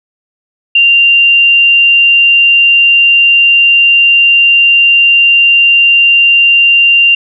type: tone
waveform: sine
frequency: 2780 Hz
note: F7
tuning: 9 cents flat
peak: -3 dBFS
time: 0.75-7.15 s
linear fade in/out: 5 ms
effects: none